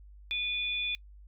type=tone pair together; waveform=sine; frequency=2456 / 3473 Hz; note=D#7 / A7; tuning=-23 / -23 cents; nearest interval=tritone; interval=600 cents; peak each=-31 / -33 dBFS; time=0.31-0.95 s; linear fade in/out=0 ms; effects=noise-tail reverb RT60 0.1 s tail -25 dB re dry + added 50 Hz sine -49 dBFS peak until 1.27 s